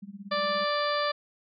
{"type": "tone with tremolo", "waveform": "sine", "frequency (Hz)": 199.7, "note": "G3", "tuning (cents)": 32, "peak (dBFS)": -36, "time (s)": [0.02, 0.65], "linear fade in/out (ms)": 10, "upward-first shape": "sine", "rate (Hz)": 17, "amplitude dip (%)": 90}
{"type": "harmonic tone", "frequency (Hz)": 587.3, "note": "D5", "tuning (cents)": 0, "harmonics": [1, 2, 3, 4, 5, 6, 7, 8], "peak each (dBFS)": [-29, -29, -34, -40, -43, -37, -41, -37], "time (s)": [0.31, 1.12], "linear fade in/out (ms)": 10}
{"effects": []}